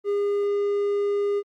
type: tone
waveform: triangle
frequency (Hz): 406.4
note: G#4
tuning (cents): -38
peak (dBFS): -19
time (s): 0.04-1.43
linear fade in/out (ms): 50
effects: Opus 24 kbps